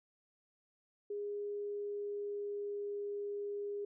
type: tone with pitch glide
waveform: sine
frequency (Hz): 410.3 to 407.9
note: G#4 to G#4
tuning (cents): -21 to -31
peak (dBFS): -37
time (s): 1.1-3.85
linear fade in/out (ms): 5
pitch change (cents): -10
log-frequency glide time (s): 1.44-2.97
effects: none